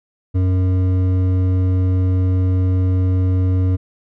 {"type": "tone with hard clipping", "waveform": "triangle", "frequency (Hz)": 92.5, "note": "F#2", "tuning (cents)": 0, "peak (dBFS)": -15, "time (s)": [0.34, 3.77], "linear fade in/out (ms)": 20, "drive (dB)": 13, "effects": []}